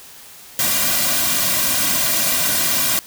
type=noise with comb filter; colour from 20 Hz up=white; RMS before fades=-18 dBFS; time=0.59-2.99 s; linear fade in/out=0 ms; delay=2.3 ms; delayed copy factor=-1; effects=white hiss -41 dBFS RMS until 3.06 s